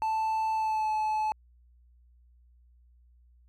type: tone with pitch glide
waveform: triangle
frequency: 880 to 862.4 Hz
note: A5 to A5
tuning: 0 to -35 cents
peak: -24 dBFS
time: 0.02-1.32 s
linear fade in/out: 0 ms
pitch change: -35 cents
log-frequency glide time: 0.54-0.91 s
effects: added 60 Hz sine -57 dBFS peak until 3.48 s